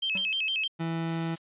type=tone with vibrato; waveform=sine; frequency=2851 Hz; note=F7; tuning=35 cents sharp; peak=-26 dBFS; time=0.02-0.68 s; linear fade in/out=10 ms; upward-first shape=square; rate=6.5 Hz; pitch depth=170 cents each way
type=tone with exponential decay; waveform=square; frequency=191 Hz; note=G3; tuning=45 cents flat; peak=-35 dBFS; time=0.15-0.33 s; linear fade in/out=2 ms; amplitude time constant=39 ms
type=tone; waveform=30% pulse; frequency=164.81 Hz; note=E3; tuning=in tune; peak=-26 dBFS; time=0.79-1.36 s; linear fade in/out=20 ms
type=noise; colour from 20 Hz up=blue; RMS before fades=-42 dBFS; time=1.08-1.38 s; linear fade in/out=5 ms
effects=resampled to 8000 Hz